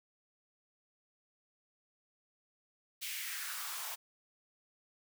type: noise with high-pass filter sweep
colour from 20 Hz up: white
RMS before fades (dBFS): -41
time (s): 3.01-3.96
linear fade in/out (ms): 20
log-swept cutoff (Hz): 2600 to 790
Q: 2.6
effects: none